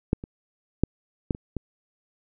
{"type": "clicks", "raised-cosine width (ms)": 3, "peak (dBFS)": [-7, -23, -6, -9, -25, -16], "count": 6, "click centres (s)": [0.131, 0.239, 0.836, 1.308, 1.349, 1.567], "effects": []}